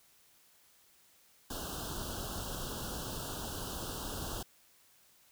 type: band-stop noise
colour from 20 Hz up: pink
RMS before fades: -40 dBFS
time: 1.5-4.43 s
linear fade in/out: 5 ms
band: 1600 to 2800 Hz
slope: 96 dB/octave
effects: white hiss -65 dBFS RMS until 5.31 s